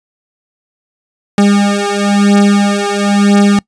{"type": "beating tone pair", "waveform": "40% pulse", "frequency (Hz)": [201.8, 202.8], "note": ["G#3", "G#3"], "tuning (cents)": [-49, -41], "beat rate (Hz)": 1, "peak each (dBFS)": -10, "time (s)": [1.38, 3.59], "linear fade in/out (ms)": 2, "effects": ["noise-tail reverb RT60 0.1 s tail -24 dB re dry", "resampled to 22050 Hz"]}